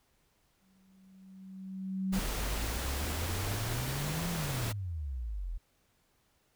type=tone with exponential growth; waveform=sine; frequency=190 Hz; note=F#3; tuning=46 cents sharp; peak=-27 dBFS; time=0.62-2.19 s; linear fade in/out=5 ms; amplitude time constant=340 ms
type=noise; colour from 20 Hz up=pink; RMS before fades=-37 dBFS; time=2.12-4.73 s; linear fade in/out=20 ms
type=exponential two-way sweep; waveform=sine; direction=up then down; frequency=38.89 to 175.6 to 38.89 Hz; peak=-34 dBFS; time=2.12-5.58 s; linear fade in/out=10 ms; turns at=4.3 s
effects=pink hiss -72 dBFS RMS until 6.55 s